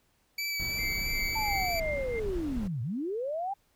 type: tone with vibrato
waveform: 25% pulse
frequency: 2300 Hz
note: D7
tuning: 37 cents flat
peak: -27 dBFS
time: 0.38-1.8 s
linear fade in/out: 5 ms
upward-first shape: sine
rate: 3.1 Hz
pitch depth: 14 cents each way
type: noise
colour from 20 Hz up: brown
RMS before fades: -37 dBFS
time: 0.59-2.68 s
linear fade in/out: 10 ms
type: tone with tremolo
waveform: sine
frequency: 2100 Hz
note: C7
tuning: 6 cents sharp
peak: -32 dBFS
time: 0.78-2.2 s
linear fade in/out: 10 ms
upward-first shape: triangle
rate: 2.9 Hz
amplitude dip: 90%
type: linear two-way sweep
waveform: sine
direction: down then up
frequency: 895 to 107.3 to 815 Hz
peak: -30 dBFS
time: 1.35-3.54 s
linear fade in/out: 10 ms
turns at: 2.82 s
effects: pink hiss -70 dBFS RMS until 3.75 s